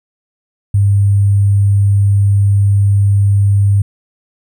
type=tone with sample-and-hold; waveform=sine; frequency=100 Hz; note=G2; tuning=35 cents sharp; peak=-7 dBFS; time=0.74-3.82 s; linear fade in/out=5 ms; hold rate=8820 Hz; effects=none